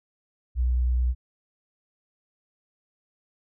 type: tone with vibrato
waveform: sine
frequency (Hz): 61.74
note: B1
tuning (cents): 0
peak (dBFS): -20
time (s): 0.55-1.15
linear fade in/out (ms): 50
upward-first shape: square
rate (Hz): 9.2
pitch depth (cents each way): 9
effects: none